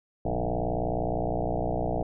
sine tone with frequency modulation, 311.1 Hz, D#4, in tune, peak -25 dBFS, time 0.25-2.03 s, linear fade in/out 5 ms, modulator 59.6 Hz, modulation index 7.4, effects none

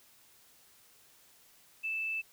sine tone, 2637 Hz, E7, in tune, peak -32 dBFS, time 1.83-2.22 s, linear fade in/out 20 ms, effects white hiss -62 dBFS RMS until 2.32 s

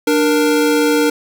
square tone pair together, 296.2 / 468.3 Hz, D4 / A#4, +15 / +8 cents, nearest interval minor sixth, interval 793 cents, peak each -15 dBFS, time 0.07-1.1 s, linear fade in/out 5 ms, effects none

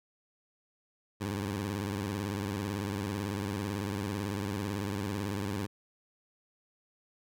15% pulse tone with vibrato, 99.8 Hz, G2, 32 cents sharp, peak -26 dBFS, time 1.2-5.67 s, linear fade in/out 20 ms, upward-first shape square, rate 18 Hz, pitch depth 94 cents each way, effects none

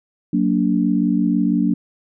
sine chord, Gb augmented, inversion none, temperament just, 185 / 231.2 / 289.1 Hz, Gb3 / Bb3 / D4, 0 / -14 / -27 cents, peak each -19 dBFS, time 0.33-1.74 s, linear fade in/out 5 ms, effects none

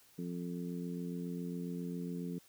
harmonic tone, 87.31 Hz, F2, in tune, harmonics 2 / 3 / 4 / 5, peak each -39 / -43 / -49 / -48 dBFS, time 0.18-2.39 s, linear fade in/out 10 ms, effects white hiss -64 dBFS RMS until 2.48 s

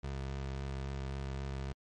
25% pulse tone with vibrato, 67.7 Hz, C#2, 40 cents flat, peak -33 dBFS, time 0.03-1.73 s, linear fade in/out 10 ms, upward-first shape triangle, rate 3.7 Hz, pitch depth 23 cents each way, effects low-pass 6000 Hz 12 dB/octave + MP3 48 kbps

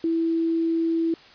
sine tone, 329.6 Hz, E4, in tune, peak -20 dBFS, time 0.04-1.14 s, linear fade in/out 2 ms, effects white hiss -49 dBFS RMS until 1.34 s + resampled to 11025 Hz

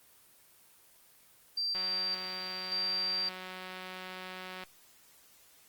sine tone with tremolo, 4699 Hz, D8, in tune, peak -30 dBFS, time 1.57-3.29 s, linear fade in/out 5 ms, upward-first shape square, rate 0.87 Hz, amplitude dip 60%
click train, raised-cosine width 0.3 ms, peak -27 dBFS, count 535, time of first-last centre 1.75-4.636 s, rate 185 Hz
effects white hiss -61 dBFS RMS until 5.68 s + Opus 24 kbps

